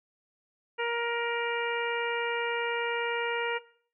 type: harmonic tone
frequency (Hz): 470.3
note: A#4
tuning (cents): +15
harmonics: 1 / 2 / 3 / 4 / 5 / 6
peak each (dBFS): -31 / -34 / -36 / -37 / -38 / -39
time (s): 0.78-3.59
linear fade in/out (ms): 20
effects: noise-tail reverb RT60 0.5 s tail -18 dB re dry